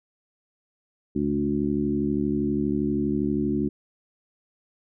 harmonic tone with a mistuned harmonic, 72.5 Hz, D2, 22 cents flat, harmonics 1 / 2 / 3 / 4 / 5, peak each -36 / -33 / -26 / -26 / -29 dBFS, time 1.15-3.69 s, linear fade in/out 10 ms, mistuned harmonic 2, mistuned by -23 cents, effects none

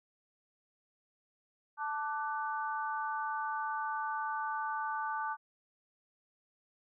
sine chord, D major, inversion second, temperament equal with one note detuned, 880 / 1174.7 / 1498 Hz, A5 / D6 / F#6, 0 / 0 / +21 cents, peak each -36 / -38 / -40 dBFS, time 1.77-5.37 s, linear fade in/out 50 ms, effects none

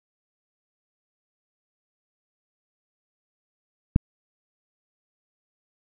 click, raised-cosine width 5 ms, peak -4 dBFS, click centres 3.961 s, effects none

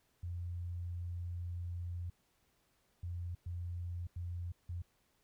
sine tone bursts at uneven times, 87.31 Hz, F2, in tune, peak -38 dBFS, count 5, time 0.23-2.1 / 3.03-3.35 / 3.46-4.07 / 4.16-4.52 / 4.69-4.82 s, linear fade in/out 5 ms, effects pink hiss -75 dBFS RMS until 5.23 s

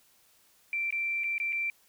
sine tone with dropouts, 2349 Hz, D7, in tune, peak -28 dBFS, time 0.73-1.7 s, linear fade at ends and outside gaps 1 ms, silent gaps 0.906-0.925 / 1.236-1.241 / 1.381-1.4 / 1.524-1.528 s, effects white hiss -64 dBFS RMS until 1.88 s

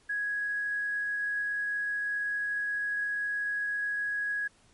triangle tone with tanh clipping, 1664 Hz, G#6, 3 cents sharp, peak -28 dBFS, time 0.09-4.48 s, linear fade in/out 10 ms, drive 2 dB, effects pink hiss -63 dBFS RMS until 4.73 s + MP3 48 kbps

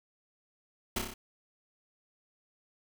pink noise with echo, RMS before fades -31 dBFS, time 0.96-0.99 s, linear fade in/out 5 ms, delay 30 ms, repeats 5, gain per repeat -3 dB, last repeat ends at 1.14 s, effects none

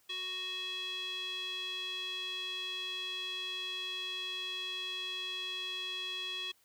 square tone with band-pass filter, 370 Hz, F#4, in tune, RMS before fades -39 dBFS, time 0.09-6.52 s, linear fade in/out 10 ms, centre 3200 Hz, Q 7, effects white hiss -69 dBFS RMS until 6.64 s

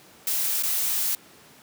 blue noise with dropouts, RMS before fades -25 dBFS, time 0.27-1.15 s, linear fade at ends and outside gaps 2 ms, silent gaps 0.625-0.634 s, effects pink hiss -51 dBFS RMS until 1.62 s + high-pass 150 Hz 12 dB/octave

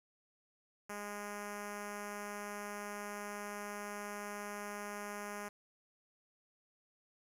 5% pulse tone with notch filter, 205.7 Hz, G#3, 16 cents flat, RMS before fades -44 dBFS, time 0.89-5.49 s, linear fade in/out 10 ms, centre 3600 Hz, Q 0.81, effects resampled to 32000 Hz + 10-bit

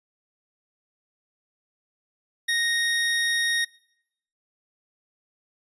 25% pulse tone, 1864.7 Hz, A#6, in tune, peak -18 dBFS, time 2.48-3.65 s, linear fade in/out 10 ms, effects noise-tail reverb RT60 0.8 s tail -24 dB re dry + resampled to 24000 Hz

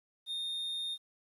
triangle tone, 3665 Hz, A#7, 30 cents flat, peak -33 dBFS, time 0.26-0.98 s, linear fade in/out 50 ms, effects resampled to 32000 Hz + 11-bit

